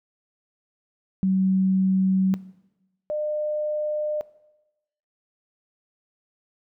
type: tone pair in turn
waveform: sine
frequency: 189.4 / 603.7 Hz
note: F#3 / D5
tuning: +41 / +48 cents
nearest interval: octave + minor sixth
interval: 2007 cents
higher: second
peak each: -18 / -24 dBFS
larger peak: first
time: 1.23-2.34 / 3.1-4.21 s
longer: neither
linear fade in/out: 0 ms
effects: noise-tail reverb RT60 1.0 s tail -18 dB re dry